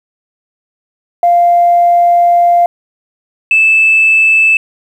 sine tone pair in turn, 696 / 2628 Hz, F5 / E7, -6 / -6 cents, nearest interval octave + major seventh, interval 2300 cents, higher second, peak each -4 dBFS, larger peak neither, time 1.23-2.66 / 3.51-4.57 s, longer first, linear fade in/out 2 ms, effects tanh soft clip ceiling 0 dBFS + 7-bit

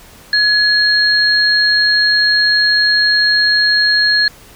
sine tone pair together, 1689 / 4256 Hz, G#6 / C8, +29 / +29 cents, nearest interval octave + major third, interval 1600 cents, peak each -12 dBFS, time 0.33-4.28 s, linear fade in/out 2 ms, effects pink hiss -41 dBFS RMS until 4.55 s

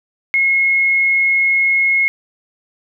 sine tone, 2166 Hz, C#7, 41 cents flat, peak -11 dBFS, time 0.34-2.08 s, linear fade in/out 0 ms, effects none

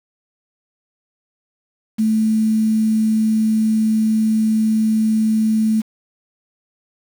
sine tone with quantisation, 218.9 Hz, A3, 9 cents flat, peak -13 dBFS, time 1.98-5.82 s, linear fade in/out 20 ms, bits 6, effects none

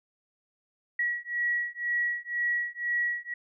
sine beating tone pair, 1920 / 1922 Hz, B6 / B6, -49 / -48 cents, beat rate 2 Hz, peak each -30 dBFS, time 0.99-3.34 s, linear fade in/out 5 ms, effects none

